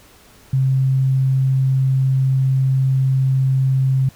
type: tone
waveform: sine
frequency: 132.7 Hz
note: C3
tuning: 25 cents sharp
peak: -13 dBFS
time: 0.53-4.09 s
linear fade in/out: 5 ms
effects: pink hiss -48 dBFS RMS until 4.15 s